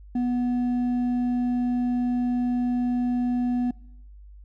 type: tone with hard clipping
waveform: sine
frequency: 245.6 Hz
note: B3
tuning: 9 cents flat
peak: -23 dBFS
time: 0.15-3.71 s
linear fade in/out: 5 ms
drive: 4 dB
effects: noise-tail reverb RT60 0.9 s tail -25 dB re dry + added 50 Hz sine -43 dBFS peak until 4.44 s